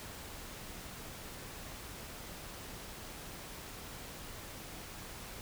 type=silence; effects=pink hiss -47 dBFS RMS until 5.41 s